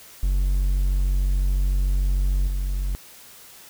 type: tone with level steps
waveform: triangle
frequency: 46.8 Hz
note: F#1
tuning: 20 cents sharp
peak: -16 / -20 dBFS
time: 0.23-2.95 s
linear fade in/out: 0 ms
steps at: 2.47 s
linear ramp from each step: 10 ms
effects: white hiss -46 dBFS RMS until 3.69 s